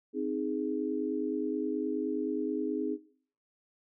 sine chord, Ab major, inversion first, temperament equal, 261.6 / 311.1 / 415.3 Hz, C4 / Eb4 / Ab4, 0 / 0 / 0 cents, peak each -34 dBFS, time 0.13-2.98 s, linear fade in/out 50 ms, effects noise-tail reverb RT60 0.5 s tail -17 dB re dry

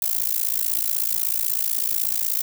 violet noise with amplitude modulation, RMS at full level -19 dBFS, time 0.02-2.42 s, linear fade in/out 2 ms, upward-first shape sine, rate 56.2 Hz, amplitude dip 100%, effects none

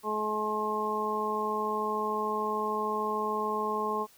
harmonic tone, 213.4 Hz, G#3, 47 cents sharp, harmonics 1 / 2 / 3 / 4 / 5, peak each -38 / -33 / -41 / -35 / -31 dBFS, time 0.03-4.07 s, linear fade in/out 50 ms, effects white hiss -59 dBFS RMS until 4.17 s

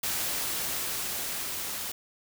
white noise with level ramp, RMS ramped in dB -30 to -35 dBFS, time 0.03-1.92 s, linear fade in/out 5 ms, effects none

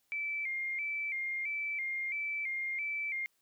sine tone with vibrato, 2217 Hz, C#7, in tune, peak -33 dBFS, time 0.12-3.26 s, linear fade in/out 0 ms, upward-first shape square, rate 1.5 Hz, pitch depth 78 cents each way, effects white hiss -75 dBFS RMS until 3.41 s

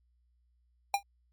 square tone with exponential decay, 802 Hz, G5, 39 cents sharp, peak -22 dBFS, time 0.94-1.03 s, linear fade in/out 2 ms, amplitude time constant 18 ms, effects added 60 Hz sine -67 dBFS peak until 1.32 s + MP3 96 kbps

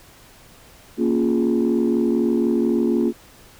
sine chord, Bb minor seventh, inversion none, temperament equal, 233.1 / 277.2 / 349.2 / 415.3 Hz, Bb3 / Db4 / F4 / Ab4, 0 / 0 / 0 / 0 cents, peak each -19 / -22 / -20 / -25 dBFS, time 0.97-3.13 s, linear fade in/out 50 ms, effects tanh soft clip ceiling -10 dBFS + pink hiss -48 dBFS RMS until 3.59 s

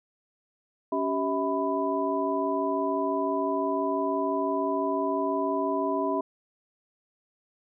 sine tone cluster, 280.4 / 386.3 / 647 / 995 Hz, C#4 / G4 / E5 / B5, +20 / -25 / -32 / +13 cents, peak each -30 dBFS, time 0.92-6.21 s, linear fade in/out 5 ms, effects none

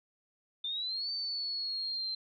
sine exponential two-way sweep, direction up then down, 3560 to 4572 to 4117 Hz, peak -33 dBFS, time 0.64-2.15 s, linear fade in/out 5 ms, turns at 1.11 s, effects none

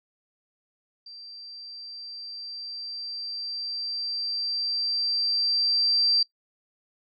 sine tone with level ramp, 4699 Hz, D8, in tune, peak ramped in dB -41 to -18 dBFS, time 1.06-6.23 s, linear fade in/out 5 ms, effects noise-tail reverb RT60 0.1 s tail -21 dB re dry

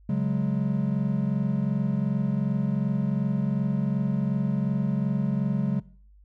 triangle chord, C# suspended fourth, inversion none, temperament equal with one note detuned, 139.39 / 185 / 207.7 Hz, C#3 / F#3 / G#3, +10 / 0 / 0 cents, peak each -25 dBFS, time 0.09-5.8 s, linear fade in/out 5 ms, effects noise-tail reverb RT60 0.5 s tail -20 dB re dry + added 50 Hz sine -51 dBFS peak until 6.24 s

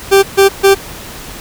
40% pulse tone bursts, 392 Hz, G4, in tune, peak -3 dBFS, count 3, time 0.11-0.75 s, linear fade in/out 20 ms, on 120 ms, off 140 ms, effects pink hiss -29 dBFS RMS until 1.4 s

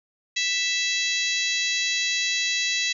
harmonic tone with a mistuned harmonic, 659.3 Hz, E5, in tune, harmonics 3 / 4 / 5 / 6 / 7 / 8 / 9 / 10, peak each -29 / -28 / -32 / -27 / -35 / -37 / -34 / -33 dBFS, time 0.36-2.93 s, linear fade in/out 10 ms, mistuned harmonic 10, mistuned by +17 cents, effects none

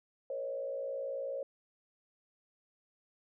sine tone with frequency modulation, 546 Hz, C#5, 26 cents flat, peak -35 dBFS, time 0.3-1.43 s, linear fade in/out 2 ms, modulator 58.9 Hz, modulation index 0.87, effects none

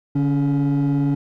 triangle tone pair together, 144.7 / 280.8 Hz, D3 / C#4, -25 / +22 cents, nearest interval major seventh, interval 1147 cents, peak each -16 dBFS, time 0.15-1.15 s, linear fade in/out 10 ms, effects tanh soft clip ceiling -11 dBFS

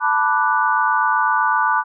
sine chord, B minor seventh, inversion third, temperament equal, 880 / 987.8 / 1174.7 / 1480 Hz, A5 / B5 / D6 / F#6, 0 / 0 / 0 / 0 cents, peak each -20 dBFS, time 0-1.84 s, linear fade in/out 50 ms, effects none

